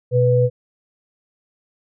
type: tone pair together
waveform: sine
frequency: 123.7 / 494.3 Hz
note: B2 / B4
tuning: +3 / +1 cents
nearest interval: 2 octaves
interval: 2398 cents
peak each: -15 dBFS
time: 0.11-0.5 s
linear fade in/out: 50 ms
effects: none